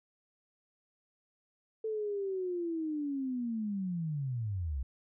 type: linear sweep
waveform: sine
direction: down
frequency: 444.1 to 61 Hz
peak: -32 dBFS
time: 1.84-4.83 s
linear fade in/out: 5 ms
effects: none